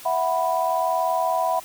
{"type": "chord", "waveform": "sine", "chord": "E suspended second", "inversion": "none", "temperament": "equal", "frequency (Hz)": [659.3, 740, 987.8], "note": ["E5", "F#5", "B5"], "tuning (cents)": [0, 0, 0], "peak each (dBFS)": -24, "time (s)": [0.05, 1.6], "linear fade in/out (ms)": 10, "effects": ["white hiss -42 dBFS RMS until 1.64 s"]}